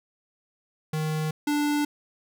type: tone pair in turn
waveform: square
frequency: 155.56 / 293.7 Hz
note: D#3 / D4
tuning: 0 / 0 cents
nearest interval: major seventh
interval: 1100 cents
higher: second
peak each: -26 / -23 dBFS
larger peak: second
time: 0.93-1.31 / 1.47-1.85 s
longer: neither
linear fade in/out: 5 ms
effects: none